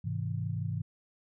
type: chord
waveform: sine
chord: Ab augmented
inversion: none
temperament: just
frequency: 103.83 / 129.78 / 162.23 Hz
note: Ab2 / C3 / E3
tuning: 0 / -14 / -27 cents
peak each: -34 / -36 / -36 dBFS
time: 0.04-0.82 s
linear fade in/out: 10 ms
effects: none